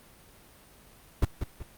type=noise with echo; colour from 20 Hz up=brown; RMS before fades=-21 dBFS; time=1.22-1.25 s; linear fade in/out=5 ms; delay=190 ms; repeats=2; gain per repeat=-8 dB; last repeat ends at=1.63 s; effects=pink hiss -55 dBFS RMS until 1.77 s + Opus 32 kbps